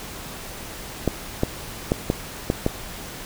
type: clicks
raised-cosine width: 2 ms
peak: -5 dBFS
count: 6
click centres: 1.077 / 1.434 / 1.919 / 2.101 / 2.501 / 2.664 s
effects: pink hiss -36 dBFS RMS until 3.25 s